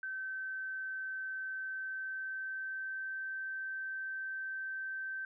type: tone with pitch glide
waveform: sine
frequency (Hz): 1541 to 1551.7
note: G6 to G6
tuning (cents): -30 to -18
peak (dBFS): -37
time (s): 0.03-5.25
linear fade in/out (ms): 2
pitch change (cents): +12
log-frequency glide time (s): 1.5-3.22
effects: none